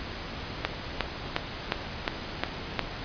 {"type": "click train", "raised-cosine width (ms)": 0.3, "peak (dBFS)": -8, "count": 7, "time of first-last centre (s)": [0.65, 2.793], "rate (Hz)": 2.8, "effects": ["pink hiss -37 dBFS RMS until 3.04 s", "resampled to 11025 Hz"]}